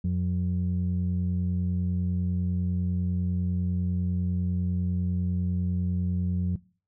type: tone pair together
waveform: sine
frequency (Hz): 90 / 180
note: F#2 / F#3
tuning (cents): -47 / -47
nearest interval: octave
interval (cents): 1200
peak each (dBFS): -25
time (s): 0.04-6.56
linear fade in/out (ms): 5
effects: noise-tail reverb RT60 0.4 s tail -21 dB re dry + tanh soft clip ceiling -19 dBFS